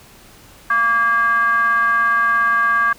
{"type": "ring-modulated tone", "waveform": "triangle", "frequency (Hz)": 233.1, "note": "A#3", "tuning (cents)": 0, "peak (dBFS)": -8, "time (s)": [0.7, 2.93], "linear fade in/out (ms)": 5, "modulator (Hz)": 1390, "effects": ["pink hiss -45 dBFS RMS until 2.98 s"]}